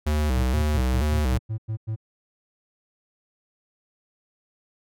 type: tone with vibrato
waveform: square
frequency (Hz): 69.3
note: C#2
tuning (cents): 0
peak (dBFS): -21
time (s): 0.06-1.38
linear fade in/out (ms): 10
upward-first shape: square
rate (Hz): 2.1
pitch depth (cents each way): 150
type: tone bursts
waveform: triangle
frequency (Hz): 109.9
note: A2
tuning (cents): -2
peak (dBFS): -23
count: 9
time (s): 0.35-1.962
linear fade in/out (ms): 20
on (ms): 92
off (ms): 98
effects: none